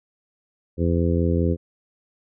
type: harmonic tone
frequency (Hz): 84.9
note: F2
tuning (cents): -48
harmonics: 1 / 2 / 3 / 4 / 5 / 6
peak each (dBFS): -21 / -24 / -26 / -27 / -28 / -29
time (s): 0.77-1.57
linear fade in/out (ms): 50
effects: none